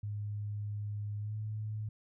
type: tone with pitch glide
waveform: sine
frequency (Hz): 103.83 to 107.37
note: G#2 to A2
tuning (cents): 0 to -42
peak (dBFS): -35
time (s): 0.03-1.89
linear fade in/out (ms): 5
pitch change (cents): +58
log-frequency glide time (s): 1.19-1.35
effects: none